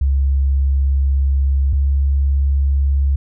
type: tone pair in turn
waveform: sine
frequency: 68.3 / 69.13 Hz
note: C#2 / C#2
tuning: -25 / -4 cents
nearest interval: unison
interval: 21 cents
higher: second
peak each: -12 / -12 dBFS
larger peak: neither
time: 0.01-1.73 / 1.73-3.16 s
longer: first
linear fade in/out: 5 ms
effects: none